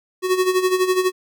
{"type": "tone with tremolo", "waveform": "square", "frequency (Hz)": 370, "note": "F#4", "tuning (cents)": 0, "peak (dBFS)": -14, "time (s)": [0.22, 1.12], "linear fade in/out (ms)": 50, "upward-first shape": "sine", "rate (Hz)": 12, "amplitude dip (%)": 70, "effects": []}